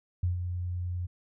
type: tone with ADSR envelope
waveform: sine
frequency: 89 Hz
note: F2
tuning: 33 cents sharp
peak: -23 dBFS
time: 0.23-1.07 s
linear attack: 5 ms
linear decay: 130 ms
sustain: -7 dB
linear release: 17 ms
effects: none